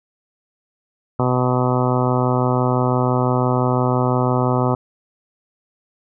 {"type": "harmonic tone", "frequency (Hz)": 125.9, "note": "B2", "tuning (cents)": 34, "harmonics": [1, 2, 3, 4, 5, 6, 7, 8, 9, 10], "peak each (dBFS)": [-19, -22, -24, -25, -26, -27, -27, -28, -29, -29], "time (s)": [1.19, 4.75], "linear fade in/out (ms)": 5, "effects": []}